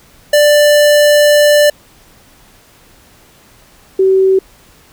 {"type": "tone pair in turn", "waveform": ["square", "sine"], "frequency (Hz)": [590, 381.6], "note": ["D5", "G4"], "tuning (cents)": [8, -47], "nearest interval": "minor sixth", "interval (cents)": 755, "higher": "first", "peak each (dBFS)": -6, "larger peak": "neither", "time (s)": [[0.33, 1.7], [3.99, 4.39]], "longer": "first", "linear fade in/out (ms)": 5, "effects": ["pink hiss -45 dBFS RMS until 4.92 s"]}